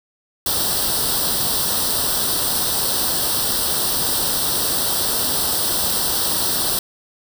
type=noise with comb filter; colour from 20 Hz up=white; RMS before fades=-20 dBFS; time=0.46-6.79 s; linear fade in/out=2 ms; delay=0.22 ms; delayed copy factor=+0.8; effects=none